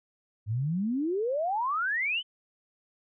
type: exponential sweep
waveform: sine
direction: up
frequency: 100 to 3117 Hz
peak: -26 dBFS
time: 0.46-2.23 s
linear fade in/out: 50 ms
effects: none